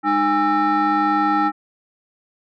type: tone with frequency modulation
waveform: sine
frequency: 817 Hz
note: G#5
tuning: 29 cents flat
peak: -13 dBFS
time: 0.03-1.52 s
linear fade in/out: 50 ms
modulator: 511 Hz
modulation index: 1.3
effects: tanh soft clip ceiling -13 dBFS